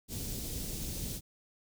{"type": "band-stop noise", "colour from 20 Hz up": "pink", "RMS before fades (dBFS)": -38, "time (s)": [0.08, 1.21], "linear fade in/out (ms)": 50, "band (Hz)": [320, 4800], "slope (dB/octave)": 12, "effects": []}